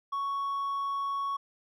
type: tone with hard clipping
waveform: sine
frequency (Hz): 1112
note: C#6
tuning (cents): +5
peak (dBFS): -30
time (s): 0.12-1.37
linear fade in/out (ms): 10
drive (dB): 2
effects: none